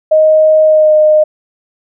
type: tone with pitch glide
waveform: sine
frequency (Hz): 624 to 614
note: D#5 to D#5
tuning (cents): +5 to -23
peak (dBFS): -4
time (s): 0.11-1.24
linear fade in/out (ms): 10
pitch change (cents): -28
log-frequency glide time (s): 0.64-0.94
effects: none